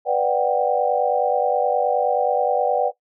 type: chord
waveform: sine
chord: G major seventh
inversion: first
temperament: equal with one note detuned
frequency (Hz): 493.9 / 587.3 / 734.5 / 784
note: B4 / D5 / F#5 / G5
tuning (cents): 0 / 0 / -13 / 0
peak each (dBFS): -22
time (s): 0.05-2.92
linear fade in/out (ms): 50
effects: noise-tail reverb RT60 0.1 s tail -17 dB re dry